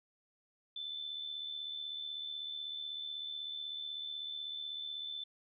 sine tone with amplitude modulation, 3520 Hz, A7, in tune, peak -37 dBFS, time 0.76-5.24 s, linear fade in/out 5 ms, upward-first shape sine, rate 76.1 Hz, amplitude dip 50%, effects none

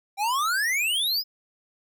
square exponential sweep, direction up, 771 to 5180 Hz, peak -23 dBFS, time 0.17-1.24 s, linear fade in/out 50 ms, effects none

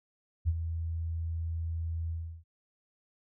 sine tone with ADSR envelope, 82.41 Hz, E2, in tune, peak -22 dBFS, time 0.45-2.44 s, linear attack 33 ms, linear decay 45 ms, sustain -9 dB, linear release 340 ms, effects none

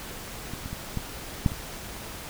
clicks, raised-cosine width 5 ms, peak -22 / -23 / -21 / -16 / -8 / -24 dBFS, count 6, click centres 0.536 / 0.659 / 0.73 / 0.973 / 1.462 / 1.519 s, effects pink hiss -39 dBFS RMS until 2.29 s

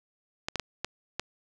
clicks, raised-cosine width 0.2 ms, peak -13 dBFS, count 5, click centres 0.485 / 0.557 / 0.597 / 0.846 / 1.196 s, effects none

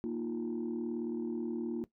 sine chord, Bb suspended fourth, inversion none, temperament just, 233.1 / 310.8 / 349.6 Hz, Bb3 / Eb4 / F4, 0 / -2 / +2 cents, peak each -35 / -39 / -36 dBFS, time 0.04-1.84 s, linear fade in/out 0 ms, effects noise-tail reverb RT60 0.1 s tail -17 dB re dry + tanh soft clip ceiling -28 dBFS

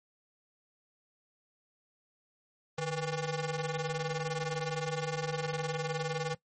sawtooth ring-modulated tone, 322.5 Hz, E4, 38 cents flat, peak -25 dBFS, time 2.78-6.35 s, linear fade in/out 5 ms, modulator 171 Hz, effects noise-tail reverb RT60 0.1 s tail -18 dB re dry + MP3 32 kbps

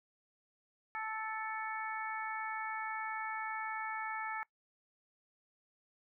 harmonic tone with a mistuned harmonic, 438.3 Hz, A4, 7 cents flat, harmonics 2 / 3 / 4 / 5, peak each -41 / -42 / -43 / -45 dBFS, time 0.95-4.43 s, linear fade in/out 0 ms, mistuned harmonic 5, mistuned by +21 cents, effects noise-tail reverb RT60 0.1 s tail -22 dB re dry

